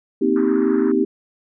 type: chord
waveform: sine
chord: C minor seventh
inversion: third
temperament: just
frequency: 235.5 / 261.6 / 314 / 392.4 Hz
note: Bb3 / C4 / Eb4 / G4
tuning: +18 / 0 / +16 / +2 cents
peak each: -22 / -20 / -20 / -19 dBFS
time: 0.21-1.05 s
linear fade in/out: 10 ms
type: band-pass noise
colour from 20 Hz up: pink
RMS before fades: -37 dBFS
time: 0.36-0.92 s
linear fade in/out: 2 ms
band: 970 to 1700 Hz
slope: 48 dB/octave
effects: none